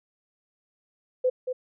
sine tone with echo, 508 Hz, B4, 49 cents sharp, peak -19 dBFS, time 1.24-1.3 s, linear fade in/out 10 ms, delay 230 ms, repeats 1, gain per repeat -7 dB, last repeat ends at 1.53 s, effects none

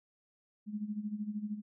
sine tone with tremolo, 210 Hz, G#3, 19 cents sharp, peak -32 dBFS, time 0.66-1.62 s, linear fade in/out 50 ms, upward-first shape sine, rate 13 Hz, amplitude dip 75%, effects none

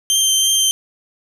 20% pulse tone with vibrato, 3143 Hz, G7, 4 cents sharp, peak -7 dBFS, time 0.1-0.71 s, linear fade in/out 0 ms, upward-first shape triangle, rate 3 Hz, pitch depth 14 cents each way, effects none

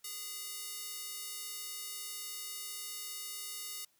square tone with high-pass filter, 410.9 Hz, G#4, 18 cents flat, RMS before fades -43 dBFS, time 0.04-3.85 s, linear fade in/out 5 ms, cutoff 5000 Hz, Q 0.56, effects white hiss -72 dBFS RMS until 3.99 s

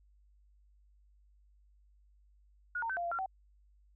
sine tone with pitch steps, 1446 / 915 / 1535 / 694 / 687 / 1374 / 762 Hz, F#6 / A#5 / G6 / F5 / F5 / F6 / G5, -40 / -32 / -37 / -11 / -29 / -29 / -49 cents, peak -33 dBFS, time 2.75-3.261 s, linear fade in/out 5 ms, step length 73 ms, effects added 50 Hz sine -62 dBFS peak until 3.95 s

